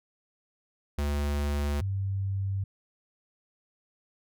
square / sine tone pair in turn, 72.4 / 97.48 Hz, D2 / G2, -24 / -9 cents, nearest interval perfect fourth, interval 515 cents, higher second, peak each -27 dBFS, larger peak neither, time 0.98-1.81 / 1.81-2.64 s, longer neither, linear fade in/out 5 ms, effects none

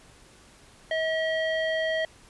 square tone with low-pass filter, 640 Hz, D#5, 49 cents sharp, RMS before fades -27 dBFS, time 0.91-2.05 s, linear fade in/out 2 ms, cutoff 2600 Hz, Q 5.4, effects pink hiss -54 dBFS RMS until 2.29 s + resampled to 24000 Hz

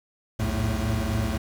square tone cluster, 61.1 / 80.8 / 108.1 / 111.9 / 220.2 Hz, B1 / E2 / A2 / A2 / A3, -18 / -34 / -30 / +30 / +2 cents, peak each -31 dBFS, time 0.39-1.38 s, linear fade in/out 10 ms, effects 9-bit

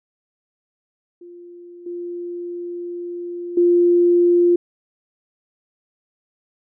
sine tone with level steps, 349.2 Hz, F4, in tune, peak -37 / -26 / -11 dBFS, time 1.21-4.56 s, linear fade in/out 5 ms, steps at 1.86 / 3.57 s, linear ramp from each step 5 ms, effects none

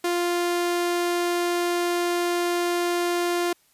sawtooth tone, 349.2 Hz, F4, in tune, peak -18 dBFS, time 0.04-3.53 s, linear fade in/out 5 ms, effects white hiss -62 dBFS RMS until 3.73 s + resampled to 32000 Hz

